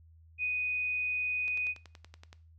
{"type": "tone", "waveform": "sine", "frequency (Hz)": 2489, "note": "D#7", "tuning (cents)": 0, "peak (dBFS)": -29, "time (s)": [0.38, 1.75], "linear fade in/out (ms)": 50}
{"type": "click train", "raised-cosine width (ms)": 0.2, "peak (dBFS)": -32, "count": 10, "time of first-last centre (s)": [1.48, 2.329], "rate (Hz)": 10.6}
{"effects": ["noise-tail reverb RT60 0.4 s tail -17 dB re dry", "added 81 Hz sine -55 dBFS peak until 2.58 s"]}